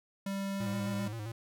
square tone with pitch glide, 196.4 to 199.6 Hz, G3 to G3, +4 to +32 cents, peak -34 dBFS, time 0.26-1.08 s, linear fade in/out 5 ms, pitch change +28 cents, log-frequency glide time 0.53-0.77 s
square tone with vibrato, 110 Hz, A2, in tune, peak -38 dBFS, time 0.6-1.32 s, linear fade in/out 5 ms, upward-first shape square, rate 7.6 Hz, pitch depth 75 cents each way
effects none

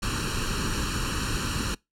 pink noise with comb filter, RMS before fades -28 dBFS, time 0.02-1.75 s, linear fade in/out 10 ms, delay 0.71 ms, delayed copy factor +0.85, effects noise-tail reverb RT60 0.2 s tail -24 dB re dry + low-pass 9000 Hz 12 dB/octave

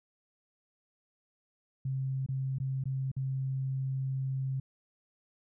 sine tone with dropouts, 133.2 Hz, C3, 31 cents sharp, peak -30 dBFS, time 1.85-4.6 s, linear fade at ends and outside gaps 5 ms, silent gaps 2.263-2.287 / 2.585-2.6 / 2.839-2.855 / 3.116-3.165 s, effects none

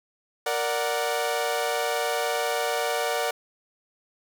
sawtooth chord, Bb augmented, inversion none, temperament equal, 466.2 / 587.3 / 740 Hz, Bb4 / D5 / F#5, 0 / 0 / 0 cents, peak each -25 dBFS, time 0.46-3.31 s, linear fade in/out 5 ms, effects none

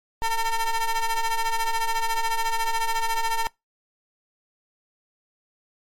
45% pulse ring-modulated tone, 452 Hz, A4, 47 cents sharp, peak -18 dBFS, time 0.22-3.47 s, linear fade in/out 0 ms, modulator 459 Hz, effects noise-tail reverb RT60 0.2 s tail -25 dB re dry + MP3 64 kbps

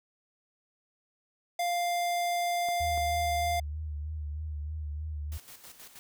square tone, 698.5 Hz, F5, in tune, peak -28 dBFS, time 1.59-3.6 s, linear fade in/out 5 ms
clicks, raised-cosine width 1 ms, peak -31 dBFS, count 2, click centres 2.687 / 2.976 s
sine tone with vibrato, 75.8 Hz, D#2, 45 cents flat, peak -33 dBFS, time 2.8-5.38 s, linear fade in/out 10 ms, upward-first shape sine, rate 3.2 Hz, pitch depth 54 cents each way
white noise with tremolo, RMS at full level -48 dBFS, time 5.32-5.99 s, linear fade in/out 0 ms, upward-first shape square, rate 6.3 Hz, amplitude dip 60%
effects none

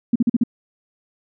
sine tone bursts, 235.4 Hz, A#3, 17 cents sharp, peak -12 dBFS, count 5, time 0.13-0.437 s, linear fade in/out 5 ms, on 27 ms, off 43 ms, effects none

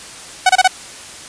sawtooth tone bursts, 747 Hz, F#5, 16 cents sharp, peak -3 dBFS, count 4, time 0.46-0.677 s, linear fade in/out 5 ms, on 34 ms, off 27 ms, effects white hiss -34 dBFS RMS until 1.28 s + resampled to 22050 Hz

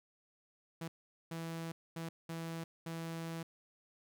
sawtooth tone bursts at uneven times, 164.81 Hz, E3, in tune, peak -36 dBFS, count 5, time 0.81-0.88 / 1.31-1.72 / 1.96-2.09 / 2.29-2.64 / 2.86-3.43 s, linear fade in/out 5 ms, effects none

